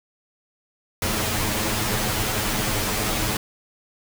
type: noise with comb filter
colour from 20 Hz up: pink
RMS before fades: -24 dBFS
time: 1.02-3.37 s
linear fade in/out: 2 ms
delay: 9.4 ms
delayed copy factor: +0.8
effects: none